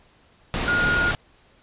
sine tone in noise, 1429 Hz, F6, 39 cents sharp, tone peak -19 dBFS, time 0.68-1.11 s, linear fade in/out 0 ms, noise pink, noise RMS -25 dBFS, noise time 0.54-1.15 s, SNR +3 dB, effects pink hiss -57 dBFS RMS until 1.62 s + resampled to 8000 Hz

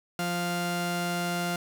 sawtooth tone pair together, 174.62 / 698.5 Hz, F3 / F5, 0 / 0 cents, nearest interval 2 octaves, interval 2400 cents, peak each -26 dBFS, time 0.19-1.56 s, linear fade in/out 2 ms, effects none

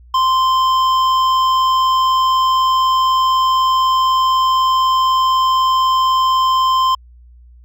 triangle tone with hard clipping, 1042 Hz, C6, 7 cents flat, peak -13 dBFS, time 0.14-6.95 s, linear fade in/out 5 ms, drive 13 dB, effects added 60 Hz sine -40 dBFS peak until 7.64 s

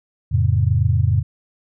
sine chord, F augmented, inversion none, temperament just, 87.31 / 109.13 / 136.42 Hz, F2 / A2 / C#3, 0 / -14 / -27 cents, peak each -18 / -17 / -20 dBFS, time 0.31-1.23 s, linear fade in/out 20 ms, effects none

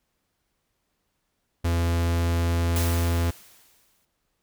45% pulse tone, 84.8 Hz, E2, 50 cents sharp, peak -21 dBFS, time 1.64-3.31 s, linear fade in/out 10 ms
white noise with exponential decay, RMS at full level -30 dBFS, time 2.76-4.05 s, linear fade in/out 0 ms, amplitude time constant 280 ms
effects pink hiss -75 dBFS RMS until 4.42 s

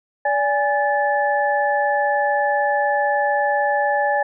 sine tone cluster, 578 / 825 / 1741 Hz, D5 / G#5 / A6, -28 / -12 / -19 cents, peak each -21 / -19 / -23 dBFS, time 0.25-4.23 s, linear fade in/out 5 ms, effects none

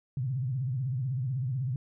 sine tone with vibrato, 128.9 Hz, C3, 26 cents flat, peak -28 dBFS, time 0.17-1.76 s, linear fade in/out 2 ms, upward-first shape sine, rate 16 Hz, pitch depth 160 cents each way, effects none

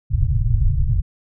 pink low-pass noise, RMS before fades -17 dBFS, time 0.1-1.02 s, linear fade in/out 20 ms, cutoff 140 Hz, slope 96 dB/octave, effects none

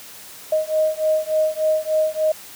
sine beating tone pair, 622.3 / 625.7 Hz, D#5 / D#5, 0 / +10 cents, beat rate 3.4 Hz, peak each -20 dBFS, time 0.52-2.32 s, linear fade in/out 5 ms, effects white hiss -40 dBFS RMS until 2.55 s + high-pass 80 Hz 12 dB/octave

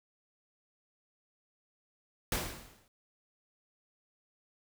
pink noise with exponential decay, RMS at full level -30 dBFS, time 2.32-2.88 s, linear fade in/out 2 ms, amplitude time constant 120 ms, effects none

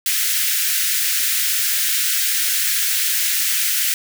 white high-pass noise, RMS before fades -19 dBFS, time 0.06-3.94 s, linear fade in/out 2 ms, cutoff 1500 Hz, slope 48 dB/octave, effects none

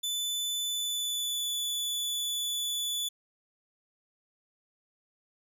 sawtooth tone with pitch glide, 3500 to 3462 Hz, A7 to A7, -10 to -29 cents, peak -27 dBFS, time 0.03-3.09 s, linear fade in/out 10 ms, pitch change -19 cents, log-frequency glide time 0.65-1.52 s, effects 11-bit

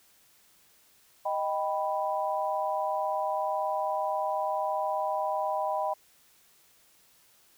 sine chord, Eb augmented, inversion none, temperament equal, 622.3 / 784 / 987.8 Hz, Eb5 / G5 / B5, 0 / 0 / 0 cents, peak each -31 / -31 / -32 dBFS, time 1.25-5.94 s, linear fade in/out 10 ms, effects white hiss -62 dBFS RMS until 7.57 s

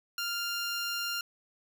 15% pulse tone, 1396.9 Hz, F6, in tune, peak -25 dBFS, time 0.18-1.21 s, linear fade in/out 2 ms, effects none

